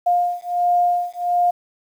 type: beating tone pair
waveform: sine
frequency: 706 / 707.4 Hz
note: F5 / F5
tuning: +19 / +22 cents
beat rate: 1.4 Hz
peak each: -19 dBFS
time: 0.06-1.51 s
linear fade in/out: 10 ms
effects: 8-bit